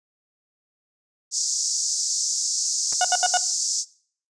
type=band-pass noise; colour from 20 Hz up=white; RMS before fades=-25 dBFS; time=1.31-3.85 s; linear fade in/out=50 ms; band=5100 to 7300 Hz; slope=48 dB/octave
type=clicks; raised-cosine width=0.5 ms; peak=-25 dBFS; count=2; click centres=2.925 / 2.932 s
type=tone bursts; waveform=35% pulse; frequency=727 Hz; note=F#5; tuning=31 cents flat; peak=-16 dBFS; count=4; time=3.01-3.373 s; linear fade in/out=2 ms; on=36 ms; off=73 ms
effects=noise-tail reverb RT60 0.5 s tail -21 dB re dry + resampled to 22050 Hz

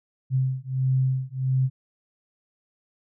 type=beating tone pair; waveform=sine; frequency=130.2 / 131.7 Hz; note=C3 / C3; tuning=-8 / +12 cents; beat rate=1.5 Hz; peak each=-24 dBFS; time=0.3-1.7 s; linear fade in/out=50 ms; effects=none

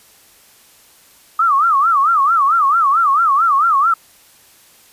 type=tone with vibrato; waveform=sine; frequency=1223 Hz; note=D#6; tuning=30 cents flat; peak=-10 dBFS; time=1.39-3.94 s; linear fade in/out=5 ms; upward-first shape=sine; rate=4.5 Hz; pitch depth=210 cents each way; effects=white hiss -48 dBFS RMS until 4.92 s + resampled to 32000 Hz

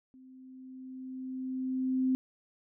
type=tone with level ramp; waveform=sine; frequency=259.3 Hz; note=C4; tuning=15 cents flat; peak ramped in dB=-52 to -24 dBFS; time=0.14-2.15 s; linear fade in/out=0 ms; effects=none

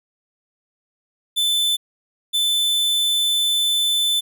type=tone pair in turn; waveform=45% pulse; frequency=3520 / 3520 Hz; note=A7 / A7; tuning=0 / 0 cents; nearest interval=unison; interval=0 cents; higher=neither; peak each=-17 / -17 dBFS; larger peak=neither; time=1.36-1.77 / 2.33-4.21 s; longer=second; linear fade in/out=20 ms; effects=none

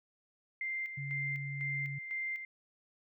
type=tone with tremolo; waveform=sine; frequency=2093 Hz; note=C7; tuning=in tune; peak=-34 dBFS; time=0.61-2.45 s; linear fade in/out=2 ms; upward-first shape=square; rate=2 Hz; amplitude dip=55%
type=tone; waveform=sine; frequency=140 Hz; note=C#3; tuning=18 cents sharp; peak=-38 dBFS; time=0.97-1.99 s; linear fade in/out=10 ms
effects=none

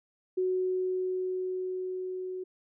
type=tone with level ramp; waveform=sine; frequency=370 Hz; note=F#4; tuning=in tune; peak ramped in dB=-25 to -34 dBFS; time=0.37-2.44 s; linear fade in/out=10 ms; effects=none

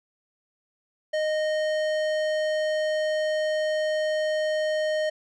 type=tone with tanh clipping; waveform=sine; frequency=618 Hz; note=D#5; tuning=12 cents flat; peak=-25 dBFS; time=1.13-5.1 s; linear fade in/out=10 ms; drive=16 dB; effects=none

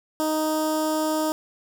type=tone with notch filter; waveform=15% pulse; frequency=311.1 Hz; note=D#4; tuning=in tune; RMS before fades=-24 dBFS; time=0.2-1.32 s; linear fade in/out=0 ms; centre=2300 Hz; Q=0.61; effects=none

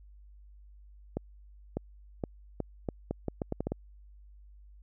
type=accelerating click train; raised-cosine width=2 ms; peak=-18 dBFS; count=12; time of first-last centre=1.17-3.72 s; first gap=600 ms; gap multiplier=0.78; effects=added 50 Hz sine -51 dBFS peak until 4.82 s

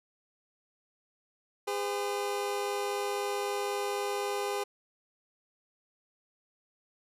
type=tone pair together; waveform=25% pulse; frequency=406.1 / 510 Hz; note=G#4 / C5; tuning=-39 / -44 cents; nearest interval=major third; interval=395 cents; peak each=-28 / -33 dBFS; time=1.67-4.64 s; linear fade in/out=10 ms; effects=resampled to 32000 Hz

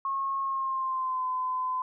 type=tone with pitch glide; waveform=sine; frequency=1087 to 1020.1 Hz; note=C#6 to C6; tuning=-34 to -44 cents; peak=-27 dBFS; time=0.05-1.82 s; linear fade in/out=2 ms; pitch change=-110 cents; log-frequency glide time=0.42-1.26 s; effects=none

